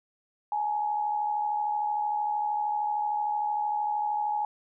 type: tone pair together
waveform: sine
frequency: 839.9 / 913 Hz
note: G#5 / A#5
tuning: +19 / -36 cents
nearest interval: minor second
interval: 145 cents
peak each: -26 / -36 dBFS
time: 0.52-4.45 s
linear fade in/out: 2 ms
effects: none